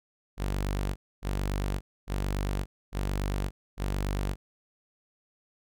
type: tone bursts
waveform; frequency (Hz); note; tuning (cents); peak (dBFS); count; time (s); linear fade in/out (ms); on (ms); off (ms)
sawtooth; 48.7; G1; -11; -24; 5; 0.37-4.36; 50; 590; 260
effects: none